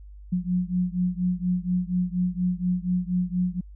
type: beating tone pair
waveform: sine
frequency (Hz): 178.5 / 182.7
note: F3 / F#3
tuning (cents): +38 / -22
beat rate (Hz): 4.2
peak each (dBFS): -25 / -26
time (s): 0.32-3.61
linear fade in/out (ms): 10
effects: added 50 Hz sine -41 dBFS peak until 3.75 s